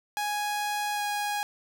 sawtooth tone with pitch glide, 830.6 to 824.9 Hz, G#5 to G#5, 0 to -12 cents, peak -24 dBFS, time 0.17-1.43 s, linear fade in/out 0 ms, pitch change -12 cents, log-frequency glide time 0.94-1.01 s, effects none

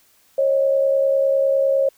sine tone pair together, 545.1 / 615 Hz, C#5 / D#5, -29 / -20 cents, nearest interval major second, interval 209 cents, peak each -15 / -23 dBFS, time 0.38-1.89 s, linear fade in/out 5 ms, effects white hiss -57 dBFS RMS until 1.97 s

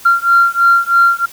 sine beating tone pair, 1379 / 1382.1 Hz, F6 / F6, -22 / -18 cents, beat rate 3.1 Hz, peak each -10 dBFS, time 0.05-1.26 s, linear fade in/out 10 ms, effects tanh soft clip ceiling -1 dBFS + white hiss -37 dBFS RMS until 1.32 s

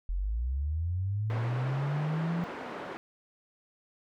sine linear sweep, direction up, 41.2 to 174.61 Hz, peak -28 dBFS, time 0.09-2.44 s, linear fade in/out 0 ms
pink band-pass noise, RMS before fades -40 dBFS, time 1.3-2.97 s, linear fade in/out 0 ms, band 280 to 1600 Hz, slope 12 dB/octave
effects none

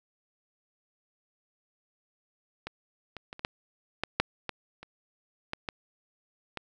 clicks, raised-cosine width 0.3 ms, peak -20 / -24 / -24 / -27 / -12 / -12 / -6 / -16 / -28 / -16 / -16 / -19 dBFS, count 12, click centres 2.67 / 3.167 / 3.329 / 3.394 / 3.449 / 4.036 / 4.2 / 4.493 / 4.83 / 5.534 / 5.688 / 6.573 s, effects none

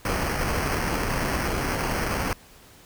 pink noise with sample-and-hold, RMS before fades -26 dBFS, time 0.05-2.33 s, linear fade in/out 2 ms, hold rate 3675 Hz, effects pink hiss -51 dBFS RMS until 2.85 s

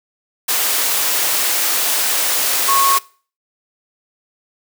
sine tone in noise, 1097 Hz, C#6, 18 cents flat, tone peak -13 dBFS, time 2.68-2.98 s, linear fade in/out 10 ms, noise white, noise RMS -17 dBFS, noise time 0.48-2.99 s, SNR +1 dB, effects noise-tail reverb RT60 0.4 s tail -22 dB re dry + high-pass 400 Hz 12 dB/octave

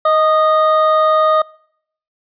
triangle tone pair together, 626 / 1234.8 Hz, D#5 / D#6, +10 / -14 cents, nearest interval octave, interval 1176 cents, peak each -11 dBFS, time 0.05-1.42 s, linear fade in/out 5 ms, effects noise-tail reverb RT60 0.7 s tail -26 dB re dry + resampled to 11025 Hz

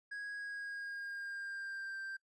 triangle tone with pitch glide, 1653 to 1574.7 Hz, G#6 to G6, -9 to +7 cents, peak -39 dBFS, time 0.11-2.17 s, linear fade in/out 10 ms, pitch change -84 cents, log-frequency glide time 0.38-1.98 s, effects noise-tail reverb RT60 0.1 s tail -22 dB re dry + resampled to 24000 Hz

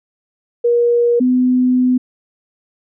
sine tone pair in turn, 476 / 252.2 Hz, A#4 / B3, +36 / +36 cents, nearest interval major seventh, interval 1100 cents, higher first, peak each -10 dBFS, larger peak neither, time 0.64-1.2 / 1.2-1.98 s, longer second, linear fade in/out 10 ms, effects none

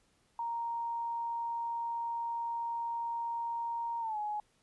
sine tone with pitch glide, 932.3 to 840.2 Hz, A#5 to G#5, 0 to +20 cents, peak -33 dBFS, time 0.39-4.4 s, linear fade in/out 2 ms, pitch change -180 cents, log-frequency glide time 4-4.18 s, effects pink hiss -71 dBFS RMS until 4.62 s + resampled to 24000 Hz

